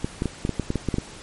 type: clicks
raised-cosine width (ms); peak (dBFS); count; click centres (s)
3; -10; 11; 0.045 / 0.221 / 0.257 / 0.451 / 0.493 / 0.597 / 0.704 / 0.757 / 0.887 / 0.942 / 0.984
effects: pink hiss -42 dBFS RMS until 1.22 s + MP3 48 kbps